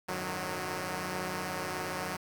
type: tone cluster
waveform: 5% pulse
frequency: 92.3 / 106.3 / 152.3 / 183.7 Hz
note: F#2 / G#2 / D#3 / F#3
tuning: -4 / +41 / -37 / -12 cents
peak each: -32 / -34 / -28 / -25 dBFS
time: 0.08-2.17 s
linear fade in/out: 10 ms
effects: 9-bit